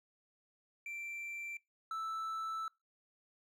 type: tone pair in turn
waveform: triangle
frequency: 2349 / 1318.3 Hz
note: D7 / E6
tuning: 0 / 0 cents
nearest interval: minor seventh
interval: 1000 cents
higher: first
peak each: -40 / -35 dBFS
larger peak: second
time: 0.86-1.57 / 1.91-2.68 s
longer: second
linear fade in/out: 2 ms
effects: noise-tail reverb RT60 0.2 s tail -23 dB re dry